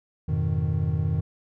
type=chord; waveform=triangle; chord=F half-diminished seventh; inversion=none; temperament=equal; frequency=87.31 / 103.83 / 123.47 / 155.56 Hz; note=F2 / Ab2 / Cb3 / Eb3; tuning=0 / 0 / 0 / 0 cents; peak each=-25 / -28 / -28 / -24 dBFS; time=0.28-1.21 s; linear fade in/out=10 ms; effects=none